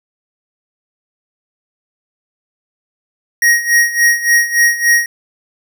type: tone with tremolo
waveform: square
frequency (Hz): 1883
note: A#6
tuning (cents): +17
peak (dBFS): -7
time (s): 3.42-5.06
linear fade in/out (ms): 2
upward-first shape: sine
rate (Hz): 3.5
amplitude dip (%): 80
effects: none